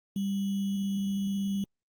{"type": "tone with sample-and-hold", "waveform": "sine", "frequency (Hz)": 197.4, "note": "G3", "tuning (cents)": 12, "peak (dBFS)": -27, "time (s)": [0.16, 1.64], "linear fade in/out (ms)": 2, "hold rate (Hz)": 3150, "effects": ["Opus 32 kbps"]}